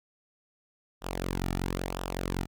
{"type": "tone with flanger", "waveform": "sawtooth", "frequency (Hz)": 45.33, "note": "F#1", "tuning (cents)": -35, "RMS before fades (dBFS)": -33, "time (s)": [1.01, 2.47], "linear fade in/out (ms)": 50, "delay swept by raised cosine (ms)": [0.45, 1.95], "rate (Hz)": 1, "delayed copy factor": -0.7, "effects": []}